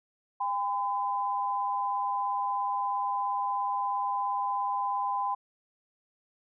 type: tone pair together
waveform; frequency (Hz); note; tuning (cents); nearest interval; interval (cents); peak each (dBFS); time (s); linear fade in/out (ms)
sine; 804 / 1013; G5 / B5; +44 / +44; major third; 400; -31 / -29; 0.4-5.35; 10
effects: none